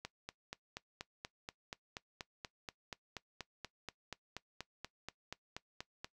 click train, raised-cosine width 0.2 ms, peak -25 dBFS, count 26, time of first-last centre 0.05-6.045 s, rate 4.17 Hz, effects noise-tail reverb RT60 0.1 s tail -19 dB re dry

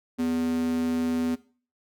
square tone with high-pass filter, 82.41 Hz, E2, in tune, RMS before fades -26 dBFS, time 0.18-1.36 s, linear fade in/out 20 ms, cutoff 260 Hz, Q 5.6, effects noise-tail reverb RT60 0.4 s tail -18 dB re dry

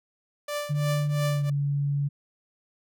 sawtooth tone with tremolo, 587.3 Hz, D5, in tune, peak -23 dBFS, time 0.48-1.5 s, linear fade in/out 5 ms, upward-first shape triangle, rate 2.9 Hz, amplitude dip 95%
sine tone with pitch glide, 146.83 to 142.32 Hz, D3 to C#3, 0 to +46 cents, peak -23 dBFS, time 0.69-2.09 s, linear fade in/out 20 ms, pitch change -54 cents, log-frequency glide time 1.13-1.48 s
effects none

